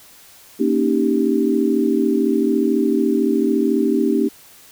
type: chord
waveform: sine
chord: Eb dominant seventh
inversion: second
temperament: equal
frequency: 233.1 / 277.2 / 311.1 / 392 Hz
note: Bb3 / Db4 / Eb4 / G4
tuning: 0 / 0 / 0 / 0 cents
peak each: -20 dBFS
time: 0.59-4.29 s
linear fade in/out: 20 ms
effects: white hiss -46 dBFS RMS until 4.71 s